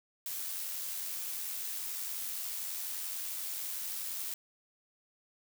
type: noise with amplitude modulation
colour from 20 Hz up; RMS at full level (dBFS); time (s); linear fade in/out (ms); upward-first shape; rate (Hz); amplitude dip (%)
blue; -37; 0.26-4.34; 2; sine; 91.3; 30
effects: none